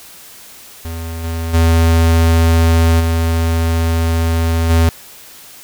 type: tone with level steps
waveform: square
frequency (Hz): 82.5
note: E2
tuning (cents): +2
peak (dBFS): -23 / -19 / -9 / -13 / -9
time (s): 0.85-4.89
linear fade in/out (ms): 0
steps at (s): 1.23 / 1.53 / 2.99 / 4.69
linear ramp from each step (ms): 20
effects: white hiss -38 dBFS RMS until 5.63 s